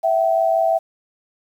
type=tone pair together; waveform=sine; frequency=659.3 / 764.9 Hz; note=E5 / G5; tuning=0 / -43 cents; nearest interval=minor third; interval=257 cents; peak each=-16 / -19 dBFS; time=0.03-0.79 s; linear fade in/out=20 ms; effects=8-bit